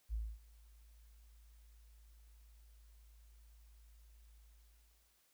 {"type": "tone with ADSR envelope", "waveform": "sine", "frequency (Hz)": 54.7, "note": "A1", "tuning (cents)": -9, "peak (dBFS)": -35, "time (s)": [0.09, 5.22], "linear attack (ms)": 45, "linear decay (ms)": 250, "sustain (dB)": -24, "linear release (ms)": 830, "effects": ["white hiss -74 dBFS RMS until 5.33 s"]}